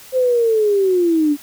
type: linear sweep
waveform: sine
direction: down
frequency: 523.3 to 283.7 Hz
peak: -12 dBFS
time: 0.12-1.37 s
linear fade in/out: 50 ms
effects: white hiss -41 dBFS RMS until 1.42 s